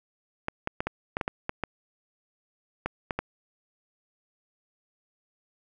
clicks, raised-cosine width 0.5 ms, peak -13 dBFS, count 12, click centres 0.484 / 0.674 / 0.805 / 0.87 / 1.169 / 1.212 / 1.279 / 1.494 / 1.637 / 2.86 / 3.108 / 3.19 s, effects none

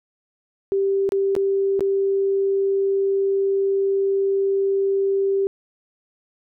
sine tone with dropouts, 392 Hz, G4, in tune, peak -17 dBFS, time 0.72-5.47 s, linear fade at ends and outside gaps 0 ms, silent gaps 1.091-1.121 / 1.352-1.364 / 1.794-1.807 s, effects none

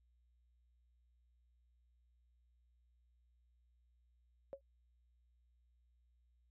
sine tone with exponential decay, 550 Hz, C#5, 14 cents flat, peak -39 dBFS, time 4.53-4.61 s, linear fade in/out 0 ms, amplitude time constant 16 ms, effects added 60 Hz sine -70 dBFS peak until 6.5 s

